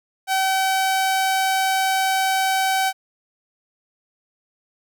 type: tone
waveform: sawtooth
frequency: 765 Hz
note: G5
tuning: 42 cents flat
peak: -14 dBFS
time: 0.27-2.93 s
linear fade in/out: 50 ms
effects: none